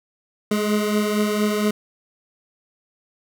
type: beating tone pair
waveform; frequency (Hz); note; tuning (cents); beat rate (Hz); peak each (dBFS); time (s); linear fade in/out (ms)
25% pulse; 209.3 / 213.6; G#3 / G#3; +14 / +49; 4.3; -16 / -22; 0.51-1.71; 5
effects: none

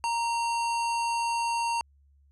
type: tone with sample-and-hold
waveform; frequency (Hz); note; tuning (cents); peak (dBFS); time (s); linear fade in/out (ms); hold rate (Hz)
sine; 932.3; A#5; 0; -25; 0.04-1.81; 0; 3675
effects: added 70 Hz sine -58 dBFS peak until 2.31 s + resampled to 24000 Hz

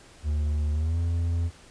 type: tone with pitch glide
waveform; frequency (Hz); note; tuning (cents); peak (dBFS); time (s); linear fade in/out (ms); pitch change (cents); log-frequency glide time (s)
triangle; 75 to 84.67; D2 to E2; +37 to +47; -21; 0.23-1.51; 50; +210; 0.73-0.98
effects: pink hiss -52 dBFS RMS until 1.7 s + resampled to 22050 Hz

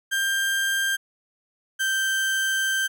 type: tone pair in turn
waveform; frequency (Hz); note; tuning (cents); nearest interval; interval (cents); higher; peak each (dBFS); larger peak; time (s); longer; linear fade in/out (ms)
35% pulse; 1588 / 1563.4; G6 / G6; +22 / -5; unison; 27; first; -20; neither; 0.11-0.97 / 1.79-2.88; second; 20
effects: none

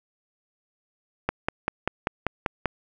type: click train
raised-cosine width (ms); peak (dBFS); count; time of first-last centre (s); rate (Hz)
0.5; -8; 8; 1.29-2.657; 5.12
effects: none

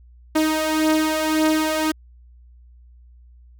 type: beating tone pair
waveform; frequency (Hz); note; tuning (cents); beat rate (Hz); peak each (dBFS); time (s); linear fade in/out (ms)
sawtooth; 311.1 / 312.9; D#4 / D#4; 0 / +10; 1.8; -19 / -15; 0.35-1.92; 10
effects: added 60 Hz sine -45 dBFS peak until 3.59 s

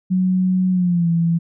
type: tone with pitch glide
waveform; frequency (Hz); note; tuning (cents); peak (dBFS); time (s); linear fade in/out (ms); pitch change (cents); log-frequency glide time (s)
sine; 185 to 167.7; F#3 to E3; 0 to +30; -14; 0.1-1.39; 20; -170; 0.71-1.09
effects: none

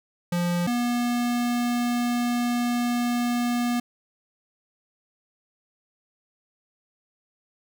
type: tone pair in turn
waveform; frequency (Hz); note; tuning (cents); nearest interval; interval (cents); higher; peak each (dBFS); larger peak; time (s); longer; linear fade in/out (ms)
square; 174.61 / 241.3; F3 / B3; 0 / -40; tritone; 560; second; -23; neither; 0.32-0.67 / 0.67-3.8; second; 5
effects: none

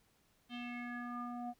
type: tone with low-pass filter sweep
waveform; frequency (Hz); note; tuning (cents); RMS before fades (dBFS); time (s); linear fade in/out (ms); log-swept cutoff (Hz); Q
square; 242.1; B3; -34; -43; 0.49-1.54; 50; 3300 to 750; 5.8
effects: pink hiss -73 dBFS RMS until 1.59 s

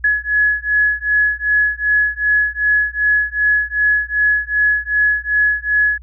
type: beating tone pair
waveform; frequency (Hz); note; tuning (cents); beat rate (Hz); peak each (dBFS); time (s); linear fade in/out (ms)
sine; 1691 / 1693.6; G#6 / G#6; +31 / +33; 2.6; -16; 0.04-5.98; 5
effects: added 60 Hz sine -35 dBFS peak until 6.02 s

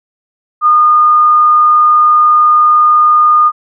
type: tone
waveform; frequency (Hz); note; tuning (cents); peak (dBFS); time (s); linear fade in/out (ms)
sine; 1221; D#6; -33; -4; 0.61-3.52; 50
effects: none

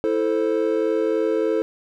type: chord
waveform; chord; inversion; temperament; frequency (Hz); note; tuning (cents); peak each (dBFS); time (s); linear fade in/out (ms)
triangle; A minor; second; equal with one note detuned; 328.5 / 440 / 523.3; E4 / A4 / C5; -6 / 0 / 0; -22 / -19 / -23; 0.04-1.62; 0
effects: none

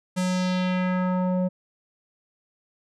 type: tone with low-pass filter sweep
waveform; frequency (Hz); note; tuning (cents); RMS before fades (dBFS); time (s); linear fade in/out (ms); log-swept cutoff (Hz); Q
square; 183.2; F#3; -17; -24; 0.16-1.49; 20; 9500 to 520; 1.6
effects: none

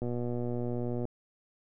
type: click train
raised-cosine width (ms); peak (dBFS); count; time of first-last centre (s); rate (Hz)
2; -22; 126; 0.02-1.053; 121
effects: none

